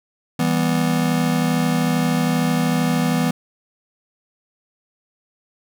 square chord, E minor, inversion none, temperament just, 164.81 / 197.78 / 247.2 Hz, E3 / G3 / B3, 0 / +16 / +2 cents, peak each -21 / -25 / -21 dBFS, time 0.39-3.31 s, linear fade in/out 5 ms, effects none

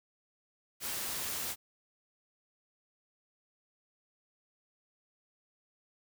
white noise, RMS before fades -37 dBFS, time 0.8-1.56 s, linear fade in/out 50 ms, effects none

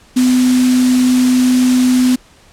sine tone in noise, 252.6 Hz, B3, 39 cents sharp, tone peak -8 dBFS, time 0.16-2.16 s, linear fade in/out 10 ms, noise white, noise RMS -22 dBFS, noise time 0.16-2.16 s, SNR +11 dB, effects pink hiss -46 dBFS RMS until 2.52 s + low-pass 9000 Hz 12 dB/octave

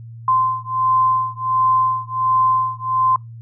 sine beating tone pair, 1036 / 1037.4 Hz, C6 / C6, -17 / -15 cents, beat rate 1.4 Hz, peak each -18 dBFS, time 0.28-3.16 s, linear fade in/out 2 ms, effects noise-tail reverb RT60 0.2 s tail -26 dB re dry + added 115 Hz sine -33 dBFS peak until 3.41 s

